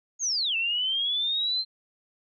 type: linear two-way sweep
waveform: sine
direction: down then up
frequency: 6750 to 2637 to 4153 Hz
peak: -24 dBFS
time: 0.19-1.65 s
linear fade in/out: 50 ms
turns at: 0.56 s
effects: none